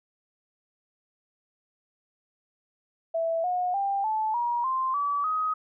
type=tone with pitch steps; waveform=sine; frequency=659.3 / 723.1 / 793.2 / 870 / 954.2 / 1046.6 / 1147.9 / 1259.1 Hz; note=E5 / F#5 / G5 / A5 / A#5 / C6 / D6 / D#6; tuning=0 / -40 / +20 / -20 / +40 / 0 / -40 / +20 cents; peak=-24 dBFS; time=3.14-5.54 s; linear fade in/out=10 ms; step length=300 ms; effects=none